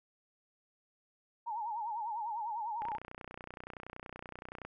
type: tone with vibrato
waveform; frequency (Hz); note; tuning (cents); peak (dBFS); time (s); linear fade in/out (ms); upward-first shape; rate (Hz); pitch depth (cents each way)
sine; 888; A5; +16; -35; 1.46-2.98; 20; sine; 10; 120
type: click train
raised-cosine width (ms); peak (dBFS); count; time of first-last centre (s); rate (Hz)
0.5; -29; 57; 2.82-4.65; 30.6
effects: none